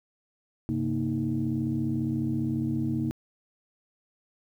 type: tone cluster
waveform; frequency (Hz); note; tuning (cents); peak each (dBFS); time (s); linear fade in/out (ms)
sine; 100.8 / 135.5 / 233.4 / 313.1; G2 / C#3 / A#3 / D#4; +49 / -39 / +2 / +11; -35 / -30 / -29 / -30; 0.69-3.11; 0
effects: tanh soft clip ceiling -17 dBFS + 10-bit